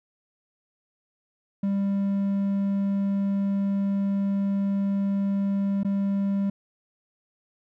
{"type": "tone with dropouts", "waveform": "triangle", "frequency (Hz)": 198, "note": "G3", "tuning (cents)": 18, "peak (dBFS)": -20, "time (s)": [1.63, 6.5], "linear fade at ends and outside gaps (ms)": 5, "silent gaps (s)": [5.833, 5.847], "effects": []}